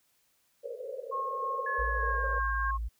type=band-pass noise; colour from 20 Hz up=pink; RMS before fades=-40 dBFS; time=0.63-2.4 s; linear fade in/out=20 ms; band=460 to 550 Hz; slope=96 dB/octave
type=tone with tremolo; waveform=sine; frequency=1081 Hz; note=C#6; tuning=44 cents flat; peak=-30 dBFS; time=1.11-2.78 s; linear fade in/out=20 ms; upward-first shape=sine; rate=3.3 Hz; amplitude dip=30%
type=tone with pitch glide; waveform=sine; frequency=1701 to 1605.5 Hz; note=G#6 to G6; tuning=+41 to +41 cents; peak=-32 dBFS; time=1.66-2.71 s; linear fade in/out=5 ms; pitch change=-100 cents; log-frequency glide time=1.86-2.26 s
type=tone; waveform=sine; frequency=56 Hz; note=A1; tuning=31 cents sharp; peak=-31 dBFS; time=1.78-2.89 s; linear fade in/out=20 ms
effects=white hiss -71 dBFS RMS until 2.99 s